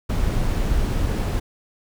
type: noise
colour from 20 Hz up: brown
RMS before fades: -21 dBFS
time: 0.09-1.4 s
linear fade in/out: 10 ms
effects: none